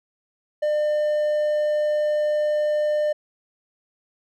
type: tone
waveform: triangle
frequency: 601 Hz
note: D5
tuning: 40 cents sharp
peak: -17 dBFS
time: 0.62-3.13 s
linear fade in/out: 10 ms
effects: none